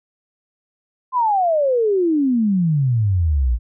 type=exponential sweep; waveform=sine; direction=down; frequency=1046.5 to 55 Hz; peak=-14 dBFS; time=1.12-3.59 s; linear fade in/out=50 ms; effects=none